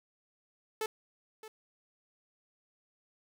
sawtooth tone with echo, 436.2 Hz, A4, 15 cents flat, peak -28 dBFS, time 0.81-0.86 s, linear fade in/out 2 ms, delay 620 ms, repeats 1, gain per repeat -14 dB, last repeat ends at 1.48 s, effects none

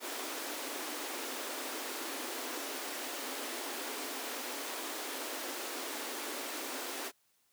pink high-pass noise, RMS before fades -40 dBFS, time 0-7.12 s, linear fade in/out 50 ms, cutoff 250 Hz, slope 96 dB/octave, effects white hiss -73 dBFS RMS until 7.52 s + high-pass 60 Hz 12 dB/octave

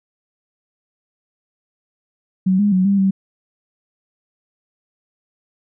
sine tone with pitch steps, 187.4 / 205.5 / 185.6 / 198.7 / 193 Hz, F#3 / G#3 / F#3 / G3 / G3, +22 / -18 / +6 / +24 / -27 cents, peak -12 dBFS, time 2.46-3.11 s, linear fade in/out 10 ms, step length 130 ms, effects none

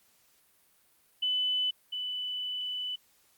sine tone pair in turn, 3000 / 2989 Hz, F#7 / F#7, +23 / +17 cents, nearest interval unison, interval 6 cents, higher first, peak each -26 / -32 dBFS, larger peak first, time 1.22-1.71 / 1.92-2.96 s, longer second, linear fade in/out 10 ms, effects white hiss -66 dBFS RMS until 3.37 s + Opus 48 kbps

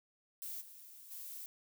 violet noise with level steps, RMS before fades -44 / -55 / -47 dBFS, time 0.42-1.46 s, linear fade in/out 0 ms, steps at 0.6 / 1.1 s, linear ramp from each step 20 ms, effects none

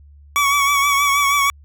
25% pulse tone with vibrato, 1130 Hz, C#6, 33 cents sharp, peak -10 dBFS, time 0.36-1.5 s, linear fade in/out 0 ms, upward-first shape triangle, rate 6.3 Hz, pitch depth 46 cents each way, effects added 72 Hz sine -42 dBFS peak until 1.64 s

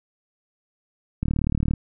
click train, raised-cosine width 5 ms, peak -11 dBFS, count 20, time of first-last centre 1.23-1.737 s, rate 37.5 Hz, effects none

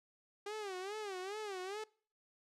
sawtooth tone with vibrato, 397.8 Hz, G4, 25 cents sharp, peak -37 dBFS, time 0.46-1.84 s, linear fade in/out 5 ms, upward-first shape sine, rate 2.4 Hz, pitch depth 150 cents each way, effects noise-tail reverb RT60 0.5 s tail -24 dB re dry + low-pass 8000 Hz 12 dB/octave

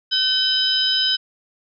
sine tone cluster, 1526 / 3076 / 3869 / 5020 Hz, G6 / G7 / B7 / D#8, -47 / -33 / -36 / +15 cents, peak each -27 / -19 / -24 / -22 dBFS, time 0.11-1.17 s, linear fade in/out 20 ms, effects none

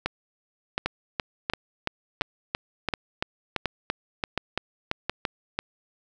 two click trains, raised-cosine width 0.3 ms, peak -9 / -9 dBFS, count 15 / 8, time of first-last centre 0.86-5.59 / 0.06-5.096 s, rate 2.96 / 1.39 Hz, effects none

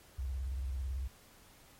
sine tone with vibrato, 65.41 Hz, C2, in tune, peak -34 dBFS, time 0.18-1.08 s, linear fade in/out 10 ms, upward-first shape square, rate 18 Hz, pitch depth 140 cents each way, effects pink hiss -60 dBFS RMS until 1.79 s + MP3 64 kbps

